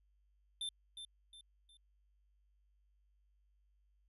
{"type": "tone with echo", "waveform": "square", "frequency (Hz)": 3560, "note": "A7", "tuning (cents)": 20, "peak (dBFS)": -39, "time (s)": [0.61, 0.69], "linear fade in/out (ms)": 2, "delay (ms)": 360, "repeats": 3, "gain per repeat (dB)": -8, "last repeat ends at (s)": 1.77, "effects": ["added 50 Hz sine -70 dBFS peak until 4.08 s", "resampled to 32000 Hz"]}